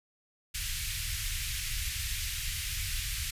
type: band-stop noise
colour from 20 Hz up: pink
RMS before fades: -34 dBFS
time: 0.54-3.31 s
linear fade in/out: 10 ms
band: 100 to 2000 Hz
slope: 24 dB/octave
effects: resampled to 32000 Hz